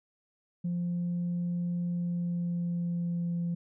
sine tone with pitch glide, 174.61 to 171.71 Hz, F3 to F3, 0 to -29 cents, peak -27 dBFS, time 0.64-3.55 s, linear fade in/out 10 ms, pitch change -29 cents, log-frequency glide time 1.83-3.42 s, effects tanh soft clip ceiling -26 dBFS

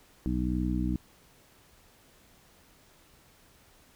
harmonic tone, 61.74 Hz, B1, in tune, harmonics 1 / 2 / 3 / 4 / 5, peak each -31 / -37 / -32 / -34 / -33 dBFS, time 0.26-0.96 s, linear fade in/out 0 ms, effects pink hiss -60 dBFS RMS until 3.95 s

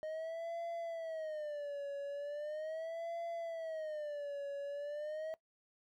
triangle tone with vibrato, 618 Hz, D#5, 12 cents flat, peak -37 dBFS, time 0.03-5.34 s, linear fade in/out 0 ms, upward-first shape sine, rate 0.39 Hz, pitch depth 160 cents each way, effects noise-tail reverb RT60 0.1 s tail -19 dB re dry

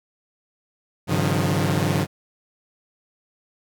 sawtooth tone cluster, 99.7 / 138 / 153.6 / 177.5 Hz, G2 / C#3 / D#3 / F3, +30 / -7 / -22 / +28 cents, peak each -21 dBFS, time 1.07-2.07 s, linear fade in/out 50 ms, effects none

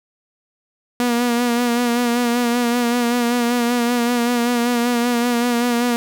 sawtooth tone with vibrato, 240 Hz, B3, 49 cents flat, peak -12 dBFS, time 1-5.96 s, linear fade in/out 0 ms, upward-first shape sine, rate 5.2 Hz, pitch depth 38 cents each way, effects none

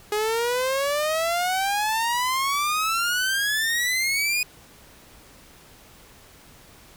sawtooth exponential sweep, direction up, 415.3 to 2486 Hz, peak -18 dBFS, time 0.12-4.43 s, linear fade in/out 2 ms, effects pink hiss -50 dBFS RMS until 6.96 s

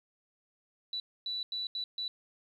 sine tone bursts at uneven times, 3956 Hz, B7, 2 cents sharp, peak -33 dBFS, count 5, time 0.93-1 / 1.26-1.43 / 1.52-1.67 / 1.75-1.84 / 1.98-2.08 s, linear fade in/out 2 ms, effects 11-bit

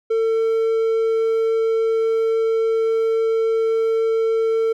triangle tone, 449.4 Hz, A4, 37 cents sharp, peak -14 dBFS, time 0.1-4.73 s, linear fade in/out 10 ms, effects none

